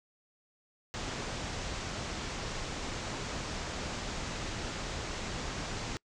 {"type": "low-pass noise", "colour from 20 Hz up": "pink", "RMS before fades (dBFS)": -38, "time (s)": [0.94, 5.97], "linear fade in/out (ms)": 0, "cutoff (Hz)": 7500, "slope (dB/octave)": 48, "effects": ["noise-tail reverb RT60 0.1 s tail -26 dB re dry"]}